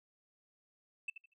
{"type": "tone with echo", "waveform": "sine", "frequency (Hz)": 2643, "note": "E7", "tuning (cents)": 4, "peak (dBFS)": -33, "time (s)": [1.08, 1.1], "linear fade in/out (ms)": 5, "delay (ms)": 79, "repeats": 3, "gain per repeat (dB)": -12, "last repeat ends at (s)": 1.337, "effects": ["noise-tail reverb RT60 0.1 s tail -26 dB re dry", "tanh soft clip ceiling -34 dBFS"]}